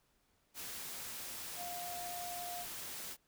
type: tone in noise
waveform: sine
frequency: 706 Hz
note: F5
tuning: 19 cents sharp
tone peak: -43 dBFS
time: 1.56-2.66 s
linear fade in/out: 50 ms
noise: white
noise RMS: -45 dBFS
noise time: 0.54-3.17 s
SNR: -1 dB
effects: pink hiss -75 dBFS RMS until 3.27 s